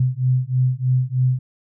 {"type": "beating tone pair", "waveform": "sine", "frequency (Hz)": [126.3, 129.5], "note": ["B2", "C3"], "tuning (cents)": [39, -17], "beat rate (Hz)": 3.2, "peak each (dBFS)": -19, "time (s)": [0, 1.39], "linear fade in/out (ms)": 5, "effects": []}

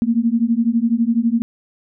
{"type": "beating tone pair", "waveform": "sine", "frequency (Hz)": [225.9, 237.9], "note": ["A3", "A#3"], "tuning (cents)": [46, 35], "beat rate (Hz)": 12, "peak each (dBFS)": -17, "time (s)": [0.02, 1.42], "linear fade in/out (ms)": 0, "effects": []}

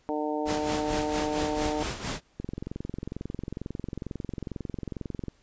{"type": "harmonic tone", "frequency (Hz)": 151, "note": "D3", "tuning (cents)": 48, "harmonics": [2, 3, 4, 5, 6], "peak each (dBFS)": [-31, -33, -34, -35, -36], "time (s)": [0.09, 1.83], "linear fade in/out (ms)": 0}
{"type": "noise with tremolo", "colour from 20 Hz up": "pink", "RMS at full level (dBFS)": -31, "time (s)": [0.45, 2.21], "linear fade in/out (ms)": 50, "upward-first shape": "sine", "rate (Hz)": 4.4, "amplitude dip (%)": 65}
{"type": "click train", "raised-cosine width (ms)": 3, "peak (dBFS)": -21, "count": 65, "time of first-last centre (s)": [2.4, 5.283], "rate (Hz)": 22.2}
{"effects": ["pink hiss -65 dBFS RMS until 5.42 s", "resampled to 16000 Hz"]}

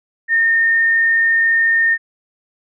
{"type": "tone with frequency modulation", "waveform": "sine", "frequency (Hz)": 1826, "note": "A#6", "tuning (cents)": -36, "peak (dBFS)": -11, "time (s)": [0.28, 1.98], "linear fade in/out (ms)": 50, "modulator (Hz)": 37.7, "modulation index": 0.29, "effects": []}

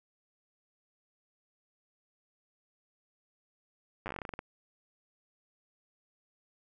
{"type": "slowing click train", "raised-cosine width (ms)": 0.5, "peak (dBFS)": -23, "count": 14, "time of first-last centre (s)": [4.06, 4.391], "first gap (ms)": 9, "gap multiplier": 1.16, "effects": []}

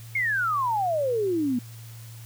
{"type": "exponential sweep", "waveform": "sine", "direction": "down", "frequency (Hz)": [2201, 234.4], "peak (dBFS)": -22, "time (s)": [0.15, 1.59], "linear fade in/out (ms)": 5, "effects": ["added 114 Hz sine -40 dBFS peak until 2.25 s", "white hiss -50 dBFS RMS until 2.25 s"]}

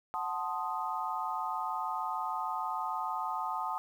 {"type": "chord", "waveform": "sine", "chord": "F# diminished seventh", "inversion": "none", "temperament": "equal", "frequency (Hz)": [740, 880, 1046.5, 1244.5], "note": ["F#5", "A5", "C6", "Eb6"], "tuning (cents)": [0, 0, 0, 0], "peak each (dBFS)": [-39, -36, -39, -37], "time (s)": [0.14, 3.78], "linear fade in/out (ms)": 0, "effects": ["10-bit"]}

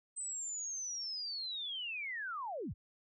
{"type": "linear sweep", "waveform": "sine", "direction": "down", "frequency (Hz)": [8200, 36.29], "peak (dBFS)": -38, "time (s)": [0.16, 2.74], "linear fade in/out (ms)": 20, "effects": []}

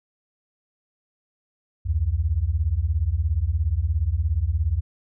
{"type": "beating tone pair", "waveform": "sine", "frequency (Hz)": [69.3, 86.3], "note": ["C#2", "F2"], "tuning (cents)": [0, -20], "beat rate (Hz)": 17, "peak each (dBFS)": [-23, -22], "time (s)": [1.85, 4.81], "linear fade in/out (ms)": 20, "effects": []}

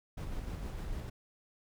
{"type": "noise with tremolo", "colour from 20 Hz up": "brown", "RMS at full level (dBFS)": -38, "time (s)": [0.17, 1.1], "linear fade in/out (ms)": 10, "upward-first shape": "square", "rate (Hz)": 6.6, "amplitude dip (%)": 25, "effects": []}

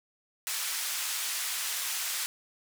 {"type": "band-pass noise", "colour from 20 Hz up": "white", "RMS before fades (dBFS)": -33, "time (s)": [0.47, 2.26], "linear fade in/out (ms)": 0, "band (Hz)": [1200, 12000], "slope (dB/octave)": 12, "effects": []}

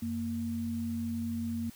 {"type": "tone pair together", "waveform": "sine", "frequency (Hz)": [92, 231.2], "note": ["F#2", "A#3"], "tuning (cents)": [-9, -14], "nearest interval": "octave + major third", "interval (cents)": 1595, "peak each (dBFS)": [-39, -32], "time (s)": [0.02, 1.7], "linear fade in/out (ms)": 5, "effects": ["white hiss -55 dBFS RMS until 1.75 s"]}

